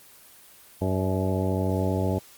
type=harmonic tone with a mistuned harmonic; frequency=94.8 Hz; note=F#2; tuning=43 cents sharp; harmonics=1 / 2 / 3 / 4 / 5 / 6 / 7 / 9; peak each=-26 / -29 / -31 / -32 / -33 / -34 / -34 / -36 dBFS; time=0.81-2.19 s; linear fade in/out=10 ms; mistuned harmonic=7; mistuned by=-35 cents; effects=white hiss -51 dBFS RMS until 2.37 s + Opus 24 kbps